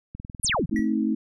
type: click train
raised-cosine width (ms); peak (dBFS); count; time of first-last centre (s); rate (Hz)
5; -24; 14; 0.15-0.794; 20.2
type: exponential sweep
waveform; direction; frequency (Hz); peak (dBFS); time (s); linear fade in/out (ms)
sine; down; 11840 to 122.7; -21; 0.43-0.66; 10
type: chord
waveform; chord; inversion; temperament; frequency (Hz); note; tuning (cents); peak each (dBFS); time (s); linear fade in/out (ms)
sine; A diminished; none; just; 220 / 264 / 316.8; A3 / C4 / Eb4; 0 / +16 / +31; -24 / -27 / -26; 0.71-1.15; 10
type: tone with exponential decay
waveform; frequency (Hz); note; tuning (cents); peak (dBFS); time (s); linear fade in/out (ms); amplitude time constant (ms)
triangle; 1934; B6; -37; -26; 0.76-0.94; 2; 39
effects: none